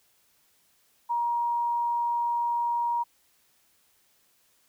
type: tone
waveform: sine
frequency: 947 Hz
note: A#5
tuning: 27 cents sharp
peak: -24 dBFS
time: 1.09-3.04 s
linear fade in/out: 20 ms
effects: white hiss -66 dBFS RMS until 4.68 s